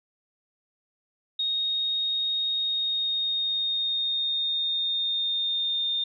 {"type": "tone with pitch glide", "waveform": "sine", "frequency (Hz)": [3729, 3633], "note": ["A#7", "A#7"], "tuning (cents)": [0, -45], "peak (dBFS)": -24, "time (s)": [1.39, 6.04], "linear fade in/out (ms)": 5, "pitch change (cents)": -45, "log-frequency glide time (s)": [2.53, 5.91], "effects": []}